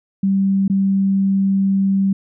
sine tone with dropouts, 194.7 Hz, G3, 12 cents flat, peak -13 dBFS, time 0.23-2.13 s, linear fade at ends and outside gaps 5 ms, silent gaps 0.68-0.698 s, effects none

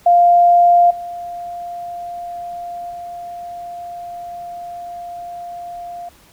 sine tone with level steps, 698.5 Hz, F5, in tune, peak -7 / -25 / -27 dBFS, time 0.06-6.09 s, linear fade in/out 5 ms, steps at 0.9 / 2.9 s, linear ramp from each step 10 ms, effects pink hiss -49 dBFS RMS until 6.32 s

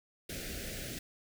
pink band-stop noise, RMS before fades -41 dBFS, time 0.29-0.99 s, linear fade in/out 5 ms, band 660 to 1500 Hz, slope 48 dB/octave, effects none

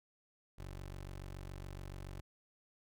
20% pulse tone, 47.08 Hz, F#1, 31 cents sharp, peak -40 dBFS, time 0.58-2.21 s, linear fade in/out 10 ms, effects none

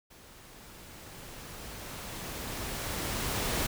pink noise with level ramp, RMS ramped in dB -54 to -30 dBFS, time 0.1-3.67 s, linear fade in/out 10 ms, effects none

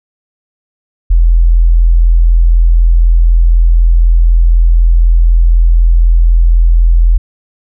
sine tone, 42 Hz, E1, 33 cents sharp, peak -3 dBFS, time 1.1-7.18 s, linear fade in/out 10 ms, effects none

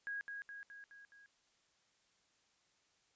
sine tone with echo, 1644 Hz, G#6, 18 cents flat, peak -39 dBFS, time 0.07-0.21 s, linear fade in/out 0 ms, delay 210 ms, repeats 5, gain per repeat -4 dB, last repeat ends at 1.26 s, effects white hiss -75 dBFS RMS until 3.15 s + resampled to 16000 Hz

